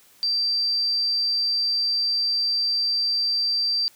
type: tone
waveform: sine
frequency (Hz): 4690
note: D8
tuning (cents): -3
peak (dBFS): -20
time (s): 0.23-3.88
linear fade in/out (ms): 0
effects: white hiss -55 dBFS RMS until 3.95 s